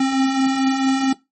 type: beating tone pair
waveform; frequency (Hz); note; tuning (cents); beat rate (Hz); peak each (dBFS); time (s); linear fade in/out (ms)
square; 262.8 / 267.3; C4 / C4; +8 / +37; 4.5; -25 / -17; 0-1.13; 5
effects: noise-tail reverb RT60 0.2 s tail -19 dB re dry + MP3 32 kbps